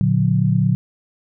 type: chord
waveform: sine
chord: Bb augmented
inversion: none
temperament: just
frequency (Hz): 116.54 / 145.68 / 182.1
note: Bb2 / D3 / F#3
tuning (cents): 0 / -14 / -27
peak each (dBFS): -18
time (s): 0.01-0.75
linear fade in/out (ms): 0
effects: none